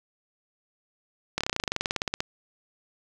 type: slowing click train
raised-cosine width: 0.2 ms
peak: -9 dBFS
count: 20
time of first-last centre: 1.38-2.205 s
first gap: 27 ms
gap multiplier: 1.05
effects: none